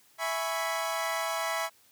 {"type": "chord", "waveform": "25% pulse", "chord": "C# minor seventh", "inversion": "first", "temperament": "equal", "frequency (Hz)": [659.3, 830.6, 987.8, 1108.7], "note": ["E5", "G#5", "B5", "C#6"], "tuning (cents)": [0, 0, 0, 0], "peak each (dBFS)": [-29, -33, -32, -33], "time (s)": [0.18, 1.7], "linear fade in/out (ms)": 50, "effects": ["white hiss -62 dBFS RMS until 1.91 s", "high-pass 60 Hz 12 dB/octave"]}